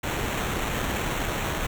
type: noise with sample-and-hold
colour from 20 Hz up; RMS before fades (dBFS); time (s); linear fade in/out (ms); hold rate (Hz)
pink; -28; 0.03-1.67; 10; 4900
effects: none